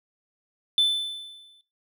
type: tone with exponential decay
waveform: triangle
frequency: 3520 Hz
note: A7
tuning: in tune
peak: -13 dBFS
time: 0.78-1.61 s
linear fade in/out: 1 ms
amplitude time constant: 180 ms
effects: noise-tail reverb RT60 0.3 s tail -20 dB re dry + tanh soft clip ceiling -11 dBFS